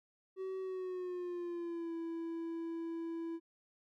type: tone with pitch glide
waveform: triangle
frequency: 378.9 to 331.8 Hz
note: F#4 to E4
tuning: +41 to +11 cents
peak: -36 dBFS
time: 0.36-3.4 s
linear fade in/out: 50 ms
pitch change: -230 cents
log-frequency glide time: 0.6-1.94 s
effects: none